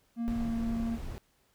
triangle tone with pitch glide, 233.1 to 229.6 Hz, A#3 to A#3, 0 to -26 cents, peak -28 dBFS, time 0.16-0.99 s, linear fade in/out 50 ms, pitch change -26 cents, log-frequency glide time 0.39-0.49 s
brown noise, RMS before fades -38 dBFS, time 0.28-1.18 s, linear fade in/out 0 ms
effects pink hiss -70 dBFS RMS until 1.54 s

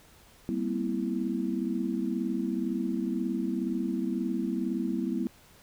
sine chord, C dominant seventh, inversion second, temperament equal with one note detuned, 196 / 233.1 / 255.1 / 329.6 Hz, G3 / Bb3 / C4 / E4, 0 / 0 / -44 / 0 cents, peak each -33 dBFS, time 0.49-5.27 s, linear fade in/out 0 ms, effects pink hiss -57 dBFS RMS until 5.62 s

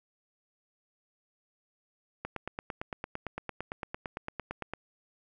click train, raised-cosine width 0.5 ms, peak -20 dBFS, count 23, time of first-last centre 2.25-4.736 s, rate 8.85 Hz, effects none

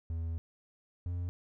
triangle tone pair in turn, 82.41 / 87.98 Hz, E2 / F2, 0 / +13 cents, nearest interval minor second, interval 113 cents, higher second, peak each -31 / -31 dBFS, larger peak neither, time 0.1-0.38 / 1.06-1.29 s, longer first, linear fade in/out 0 ms, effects none

